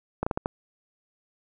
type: slowing click train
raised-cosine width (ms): 1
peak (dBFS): -12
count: 5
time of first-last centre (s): 0.23-0.459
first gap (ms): 35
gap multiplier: 1.34
effects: none